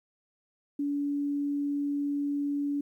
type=tone; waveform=sine; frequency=286.2 Hz; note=D4; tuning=45 cents flat; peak=-27 dBFS; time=0.79-2.81 s; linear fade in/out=5 ms; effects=11-bit